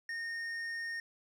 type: tone with hard clipping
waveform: triangle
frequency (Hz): 1841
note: A#6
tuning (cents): -22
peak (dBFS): -38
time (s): 0.09-1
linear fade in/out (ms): 2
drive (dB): 10
effects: none